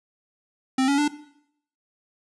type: tone with pitch steps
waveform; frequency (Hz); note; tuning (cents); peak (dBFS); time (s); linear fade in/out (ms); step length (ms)
square; 262.5 / 281.1 / 294.2; C4 / C#4 / D4; +6 / +24 / +3; -19; 0.78-1.08; 5; 100
effects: noise-tail reverb RT60 0.7 s tail -17 dB re dry + resampled to 22050 Hz